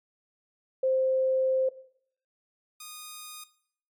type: tone pair in turn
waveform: sine / 5% pulse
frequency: 523.3 / 1233.2 Hz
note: C5 / D#6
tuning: 0 / -16 cents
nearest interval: octave + minor third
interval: 1484 cents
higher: second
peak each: -22 / -29 dBFS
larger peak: first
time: 0.83-1.69 / 2.8-3.44 s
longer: first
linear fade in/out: 5 ms
effects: noise-tail reverb RT60 0.6 s tail -17 dB re dry + MP3 96 kbps